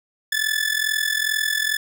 sawtooth tone with amplitude modulation, 1736 Hz, A6, 24 cents flat, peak -13 dBFS, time 0.32-1.77 s, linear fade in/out 5 ms, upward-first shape sine, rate 42.3 Hz, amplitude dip 80%, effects none

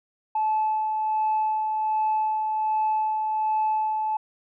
sine tone with tremolo, 866 Hz, A5, 28 cents flat, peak -19 dBFS, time 0.35-4.17 s, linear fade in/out 5 ms, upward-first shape sine, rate 1.3 Hz, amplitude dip 35%, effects tanh soft clip ceiling -17 dBFS

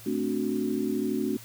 sine chord, D dominant seventh, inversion second, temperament equal, 220 / 261.6 / 293.7 / 370 Hz, A3 / C4 / D4 / F#4, 0 / 0 / 0 / 0 cents, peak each -31 dBFS, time 0.06-1.37 s, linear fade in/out 5 ms, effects added 113 Hz sine -49 dBFS peak until 1.44 s + white hiss -48 dBFS RMS until 1.44 s

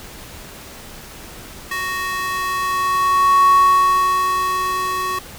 square tone with high-pass filter sweep, 371.3 Hz, F#4, 6 cents sharp, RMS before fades -17 dBFS, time 1.71-5.19 s, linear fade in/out 5 ms, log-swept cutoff 1500 to 840 Hz, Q 9.1, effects pink hiss -37 dBFS RMS until 5.38 s

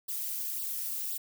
violet noise with flanger, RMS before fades -35 dBFS, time 0.08-1.18 s, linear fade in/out 10 ms, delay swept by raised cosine 0.22 to 4.32 ms, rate 1.9 Hz, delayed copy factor +0.95, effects none

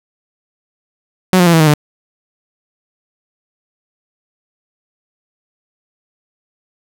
sawtooth tone with pitch steps, 185 / 177.16 / 169.65 / 162.45 / 155.57 / 148.97 Hz, F#3 / F3 / F3 / E3 / D#3 / D3, 0 / +25 / -50 / -25 / 0 / +25 cents, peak -3 dBFS, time 1.33-1.738 s, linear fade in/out 0 ms, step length 68 ms, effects none

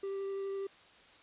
triangle tone with vibrato, 392 Hz, G4, in tune, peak -33 dBFS, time 0.03-0.67 s, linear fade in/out 5 ms, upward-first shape triangle, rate 12 Hz, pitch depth 9 cents each way, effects white hiss -59 dBFS RMS until 1.22 s + resampled to 8000 Hz

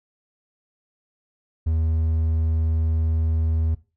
triangle tone, 80.2 Hz, E2, 47 cents flat, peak -17 dBFS, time 1.66-3.75 s, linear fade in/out 10 ms, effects noise-tail reverb RT60 0.3 s tail -18 dB re dry

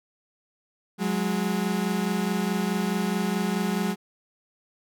35% pulse tone pair together, 182.99 / 207.7 Hz, F#3 / G#3, -19 / 0 cents, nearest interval major second, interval 219 cents, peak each -25 dBFS, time 0.98-3.96 s, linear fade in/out 50 ms, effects none

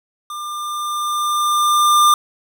square tone with level ramp, 1197 Hz, D6, 33 cents sharp, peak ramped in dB -27 to -9 dBFS, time 0.3-2.14 s, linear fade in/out 2 ms, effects none

